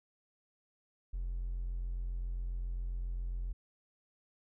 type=tone with hard clipping; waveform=triangle; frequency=43.7 Hz; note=F1; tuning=2 cents sharp; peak=-34 dBFS; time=1.13-3.53 s; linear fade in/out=10 ms; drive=2 dB; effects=none